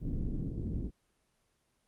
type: low-pass noise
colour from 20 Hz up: pink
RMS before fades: -35 dBFS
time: 0-0.91 s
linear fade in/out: 50 ms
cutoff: 320 Hz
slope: 24 dB/octave
effects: pink hiss -75 dBFS RMS until 1.87 s + Opus 24 kbps